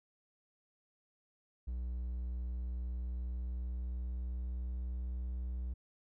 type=tone with pitch glide; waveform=triangle; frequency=61.1 to 61.88 Hz; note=B1 to B1; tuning=-18 to +4 cents; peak=-34 dBFS; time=1.67-5.74 s; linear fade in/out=10 ms; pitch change=+22 cents; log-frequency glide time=2.7-5.27 s; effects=none